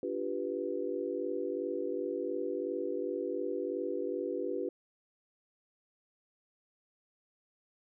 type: chord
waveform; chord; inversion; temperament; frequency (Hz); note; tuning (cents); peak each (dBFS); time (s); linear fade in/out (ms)
sine; G dominant seventh; second; equal with one note detuned; 290.1 / 349.2 / 392 / 493.9; D4 / F4 / G4 / B4; -21 / 0 / 0 / 0; -40 / -38 / -37 / -37; 0.03-4.69; 2
effects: none